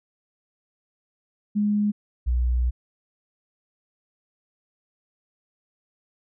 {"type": "tone pair in turn", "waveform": "sine", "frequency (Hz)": [207.7, 61.18], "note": ["G#3", "B1"], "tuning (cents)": [0, -16], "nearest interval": "octave + major sixth", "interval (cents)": 2116, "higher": "first", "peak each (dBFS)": -19, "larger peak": "neither", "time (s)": [[1.55, 1.92], [2.26, 2.71]], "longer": "second", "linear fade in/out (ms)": 20, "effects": []}